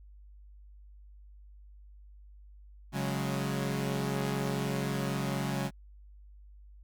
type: chord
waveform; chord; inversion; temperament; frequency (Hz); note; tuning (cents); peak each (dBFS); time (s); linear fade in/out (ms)
sawtooth; C# suspended fourth; none; equal with one note detuned; 138.59 / 183.61 / 207.7; C#3 / F#3 / G#3; 0 / -13 / 0; -29 / -32 / -32; 2.92-5.71; 50
effects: added 50 Hz sine -50 dBFS peak until 6.83 s